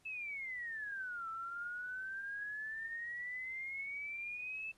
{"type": "exponential two-way sweep", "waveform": "sine", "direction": "down then up", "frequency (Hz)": [2637, 1321, 2637], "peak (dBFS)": -40, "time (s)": [0.05, 4.72], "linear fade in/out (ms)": 10, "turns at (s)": 1.29, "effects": ["pink hiss -71 dBFS RMS until 4.77 s", "AAC 32 kbps"]}